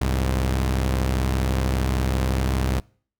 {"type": "tone pair together", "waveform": "sawtooth", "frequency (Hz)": [65.09, 103.83], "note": ["C2", "G#2"], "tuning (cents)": [-8, 0], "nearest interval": "minor sixth", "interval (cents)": 808, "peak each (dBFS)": [-17, -24], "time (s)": [0.01, 2.8], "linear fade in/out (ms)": 5, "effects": ["noise-tail reverb RT60 0.5 s tail -26 dB re dry"]}